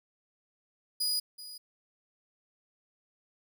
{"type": "tone with echo", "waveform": "sawtooth", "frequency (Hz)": 4924, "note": "D#8", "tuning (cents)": -19, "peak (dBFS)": -25, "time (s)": [1, 1.2], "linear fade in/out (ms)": 10, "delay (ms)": 380, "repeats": 1, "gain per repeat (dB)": -15, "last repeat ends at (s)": 1.58, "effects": []}